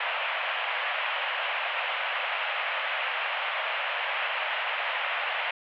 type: band-pass noise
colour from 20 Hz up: white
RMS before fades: -30 dBFS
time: 0-5.51 s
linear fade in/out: 5 ms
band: 560 to 3000 Hz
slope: 48 dB/octave
effects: none